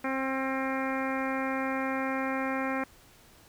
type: harmonic tone with a mistuned harmonic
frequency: 265.7 Hz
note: C4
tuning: 27 cents sharp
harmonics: 1 / 2 / 3 / 4 / 5 / 6 / 7 / 8 / 9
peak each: -32 / -35 / -37 / -38 / -39 / -40 / -40 / -41 / -42 dBFS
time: 0.04-2.84 s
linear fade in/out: 5 ms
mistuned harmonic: 5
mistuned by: +16 cents
effects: pink hiss -57 dBFS RMS until 3.48 s

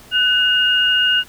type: tone pair together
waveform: sine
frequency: 1496.2 / 2845 Hz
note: F#6 / F7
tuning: +19 / +31 cents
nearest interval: major seventh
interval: 1112 cents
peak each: -17 / -14 dBFS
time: 0.11-1.24 s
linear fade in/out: 50 ms
effects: pink hiss -44 dBFS RMS until 1.28 s

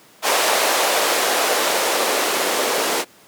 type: noise with band-pass filter sweep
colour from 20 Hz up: blue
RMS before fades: -19 dBFS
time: 0.22-3.05 s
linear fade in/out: 50 ms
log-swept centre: 620 to 410 Hz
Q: 1.5
effects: pink hiss -49 dBFS RMS until 3.27 s + high-pass 200 Hz 12 dB/octave

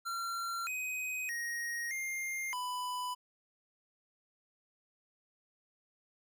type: tone with pitch steps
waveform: square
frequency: 1369 / 2513 / 1877 / 2113 / 995 Hz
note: F6 / D#7 / A#6 / C7 / B5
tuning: -35 / +17 / +11 / +16 / +13 cents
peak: -36 dBFS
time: 0.05-3.15 s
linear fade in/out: 20 ms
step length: 620 ms
effects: none

